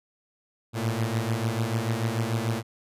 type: beating tone pair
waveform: sawtooth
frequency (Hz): 110 / 116.8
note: A2 / A#2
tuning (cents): 0 / +4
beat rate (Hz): 6.8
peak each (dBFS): -24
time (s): 0.73-2.63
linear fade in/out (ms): 50
effects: resampled to 32000 Hz